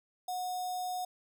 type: tone with notch filter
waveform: square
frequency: 730 Hz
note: F#5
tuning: 24 cents flat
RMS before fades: -36 dBFS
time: 0.28-1.05 s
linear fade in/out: 5 ms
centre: 2200 Hz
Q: 0.85
effects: none